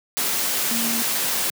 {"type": "tone in noise", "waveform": "sine", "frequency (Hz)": 231.7, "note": "A#3", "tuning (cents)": -10, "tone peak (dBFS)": -26, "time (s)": [0.71, 1.02], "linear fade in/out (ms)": 0, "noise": "white", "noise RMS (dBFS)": -23, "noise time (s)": [0.17, 1.5], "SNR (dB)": -6, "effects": ["high-pass 150 Hz 12 dB/octave"]}